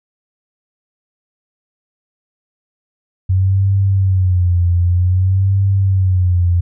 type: tone with vibrato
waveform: sine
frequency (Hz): 92.5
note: F#2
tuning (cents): 0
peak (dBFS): -10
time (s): 3.29-6.61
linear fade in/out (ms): 10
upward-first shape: sine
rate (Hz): 0.53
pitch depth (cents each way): 100
effects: none